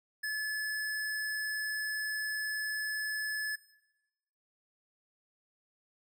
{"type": "tone", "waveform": "square", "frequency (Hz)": 1721, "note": "A6", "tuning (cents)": -39, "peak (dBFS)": -33, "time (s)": [0.23, 3.56], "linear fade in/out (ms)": 10, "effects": ["noise-tail reverb RT60 1.0 s tail -18 dB re dry"]}